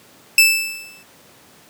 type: tone with exponential decay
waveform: sawtooth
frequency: 2637 Hz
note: E7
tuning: in tune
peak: -3 dBFS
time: 0.38-1.03 s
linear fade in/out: 2 ms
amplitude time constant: 140 ms
effects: pink hiss -48 dBFS RMS until 1.69 s + high-pass 150 Hz 12 dB/octave